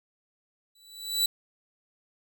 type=tone with exponential growth; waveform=sawtooth; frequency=3951 Hz; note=B7; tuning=in tune; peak=-17 dBFS; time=0.75-1.26 s; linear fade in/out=5 ms; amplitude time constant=110 ms; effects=none